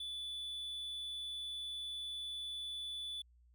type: tone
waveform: triangle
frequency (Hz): 3470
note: A7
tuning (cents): -25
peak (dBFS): -39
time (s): 0-3.22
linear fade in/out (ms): 5
effects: added 60 Hz sine -63 dBFS peak until 3.54 s